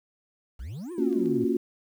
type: exponential two-way sweep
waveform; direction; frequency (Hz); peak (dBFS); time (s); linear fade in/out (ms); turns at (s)
triangle; up then down; 50.9 to 370 to 108; -32; 0.59-1.45; 10; 0.92
type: chord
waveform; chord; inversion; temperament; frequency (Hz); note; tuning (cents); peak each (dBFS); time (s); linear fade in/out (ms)
sine; Gb major seventh; first; equal; 233.1 / 277.2 / 349.2 / 370; Bb3 / Db4 / F4 / Gb4; 0 / 0 / 0 / 0; -28; 0.98-1.57; 5
type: clicks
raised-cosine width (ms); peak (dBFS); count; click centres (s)
0.2; -34; 2; 1.128 / 1.259
effects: 9-bit